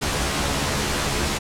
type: noise with comb filter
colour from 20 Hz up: pink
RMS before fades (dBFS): -23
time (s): 0.01-1.39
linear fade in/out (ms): 20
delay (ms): 14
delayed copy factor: +0.9
effects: low-pass 9000 Hz 12 dB/octave